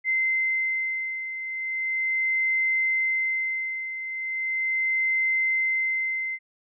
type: beating tone pair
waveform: sine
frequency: 2072 / 2072.38 Hz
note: C7 / C7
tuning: -17 / -17 cents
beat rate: 0.38 Hz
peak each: -24 / -30 dBFS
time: 0.04-6.39 s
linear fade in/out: 50 ms
effects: none